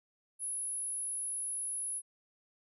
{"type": "tone", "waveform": "sine", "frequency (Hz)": 10548, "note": "E9", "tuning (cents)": 0, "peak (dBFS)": -33, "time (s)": [0.39, 2.02], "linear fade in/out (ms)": 50, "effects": ["tanh soft clip ceiling -32 dBFS"]}